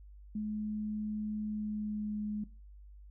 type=tone with pitch glide; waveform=sine; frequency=212.6 to 210.2 Hz; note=G#3 to G#3; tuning=+41 to +21 cents; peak=-33 dBFS; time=0.35-2.44 s; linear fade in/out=5 ms; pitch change=-20 cents; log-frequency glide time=1.43-2.22 s; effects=noise-tail reverb RT60 0.3 s tail -18 dB re dry + added 50 Hz sine -50 dBFS peak until 3.1 s